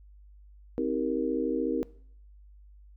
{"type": "chord", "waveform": "sine", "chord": "C minor seventh", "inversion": "none", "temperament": "equal with one note detuned", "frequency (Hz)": [261.6, 317.7, 392, 466.2], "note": ["C4", "Eb4", "G4", "Bb4"], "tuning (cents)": [0, 36, 0, 0], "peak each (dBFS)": [-31, -31, -34, -31], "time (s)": [0.78, 1.83], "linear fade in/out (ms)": 0, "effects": ["noise-tail reverb RT60 0.6 s tail -21 dB re dry", "added 50 Hz sine -50 dBFS peak until 2.96 s"]}